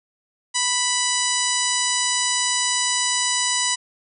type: harmonic tone with a mistuned harmonic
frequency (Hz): 988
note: B5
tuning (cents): 0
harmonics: 1 / 2 / 3 / 4 / 5 / 6 / 7 / 8 / 9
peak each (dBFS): -28 / -28 / -28 / -28 / -28 / -28 / -28 / -28 / -28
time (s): 0.54-3.76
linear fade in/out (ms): 20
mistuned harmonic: 7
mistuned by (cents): +17
effects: none